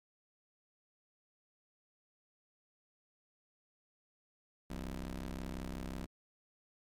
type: ring-modulated tone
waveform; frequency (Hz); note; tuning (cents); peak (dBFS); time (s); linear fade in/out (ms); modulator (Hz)
20% pulse; 65.6; C2; +5; -32; 4.7-6.06; 5; 112
effects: MP3 96 kbps